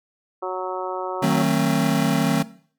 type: harmonic tone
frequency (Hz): 185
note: F#3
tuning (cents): 0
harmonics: 2 / 3 / 4 / 5 / 6 / 7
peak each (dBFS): -29 / -31 / -32 / -33 / -34 / -34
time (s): 0.42-1.43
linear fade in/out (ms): 10
type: chord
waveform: square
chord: D# diminished seventh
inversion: none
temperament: just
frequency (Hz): 155.56 / 186.68 / 224 / 268.8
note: D#3 / F#3 / A3 / C4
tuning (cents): 0 / +16 / +31 / +47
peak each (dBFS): -24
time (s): 1.22-2.43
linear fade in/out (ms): 10
effects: noise-tail reverb RT60 0.5 s tail -18 dB re dry